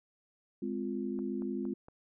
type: chord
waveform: sine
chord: F minor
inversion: first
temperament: equal with one note detuned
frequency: 207.7 / 259.2 / 349.2 Hz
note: Ab3 / C4 / F4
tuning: 0 / -16 / 0 cents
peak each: -37 / -37 / -38 dBFS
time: 0.62-1.74 s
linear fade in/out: 5 ms
type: click train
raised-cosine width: 1 ms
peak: -37 dBFS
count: 4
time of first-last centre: 1.19-1.884 s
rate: 4.32 Hz
effects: none